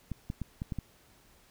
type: clicks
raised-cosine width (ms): 5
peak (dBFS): -22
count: 6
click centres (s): 0.117 / 0.301 / 0.417 / 0.619 / 0.722 / 0.787
effects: pink hiss -62 dBFS RMS until 1.5 s